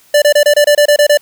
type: tone bursts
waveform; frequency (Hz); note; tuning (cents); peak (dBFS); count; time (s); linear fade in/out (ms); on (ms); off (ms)
square; 587.3; D5; 0; -6; 10; 0.14-1.174; 5; 80; 26
effects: white hiss -48 dBFS RMS until 1.21 s